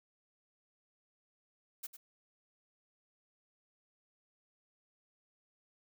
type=noise with echo; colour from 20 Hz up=blue; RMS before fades=-42 dBFS; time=1.83-1.87 s; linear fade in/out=10 ms; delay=100 ms; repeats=1; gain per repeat=-10 dB; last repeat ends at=1.97 s; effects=none